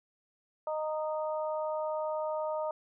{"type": "harmonic tone", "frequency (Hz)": 309.3, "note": "D#4", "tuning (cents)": -10, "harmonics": [2, 3, 4], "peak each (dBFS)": [-32, -37, -42], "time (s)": [0.67, 2.71], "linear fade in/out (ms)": 2, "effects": []}